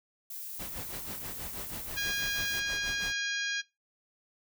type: noise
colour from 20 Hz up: violet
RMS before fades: -41 dBFS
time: 0.3-2.6 s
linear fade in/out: 5 ms
type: noise with tremolo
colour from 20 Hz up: pink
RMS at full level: -41 dBFS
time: 0.59-3.13 s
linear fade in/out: 5 ms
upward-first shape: sine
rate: 6.2 Hz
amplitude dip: 75%
type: harmonic tone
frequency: 817 Hz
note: G#5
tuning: 29 cents flat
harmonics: 2 / 3 / 4 / 5 / 6 / 7 / 8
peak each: -33 / -37 / -39 / -41 / -43 / -44 / -45 dBFS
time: 1.96-3.62 s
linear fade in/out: 20 ms
effects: noise-tail reverb RT60 0.2 s tail -17 dB re dry

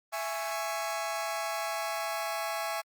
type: chord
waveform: sawtooth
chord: C# minor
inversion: first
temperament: just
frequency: 665.2 / 831.5 / 1108.7 Hz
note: E5 / G#5 / C#6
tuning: +16 / +2 / 0 cents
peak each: -31 / -32 / -34 dBFS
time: 0.12-2.82 s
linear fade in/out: 20 ms
effects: Opus 24 kbps

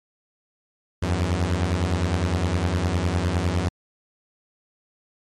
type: beating tone pair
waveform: sawtooth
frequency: 82.41 / 92.21 Hz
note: E2 / F#2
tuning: 0 / -5 cents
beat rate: 9.8 Hz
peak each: -20 / -19 dBFS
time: 1.02-3.69 s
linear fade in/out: 10 ms
effects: low-pass 8000 Hz 12 dB/octave + MP3 64 kbps

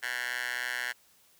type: tone with high-pass filter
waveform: 10% pulse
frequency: 123.47 Hz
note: B2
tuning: in tune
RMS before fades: -34 dBFS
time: 0.02-0.93 s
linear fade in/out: 20 ms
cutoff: 1600 Hz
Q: 3.3
effects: white hiss -63 dBFS RMS until 1.39 s

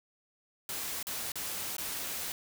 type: noise with dropouts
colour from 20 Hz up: white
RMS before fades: -37 dBFS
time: 0.69-2.32 s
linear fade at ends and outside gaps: 1 ms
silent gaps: 1.028-1.069 / 1.319-1.356 / 1.767-1.782 s
effects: none

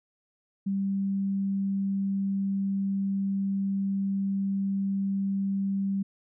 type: tone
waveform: sine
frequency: 196 Hz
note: G3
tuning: in tune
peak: -25 dBFS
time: 0.66-6.03 s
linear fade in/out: 10 ms
effects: none

